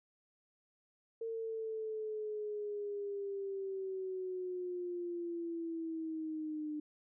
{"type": "linear sweep", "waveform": "sine", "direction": "down", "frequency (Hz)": [455.5, 300.1], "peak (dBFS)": -37, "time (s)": [1.21, 6.8], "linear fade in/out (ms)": 5, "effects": []}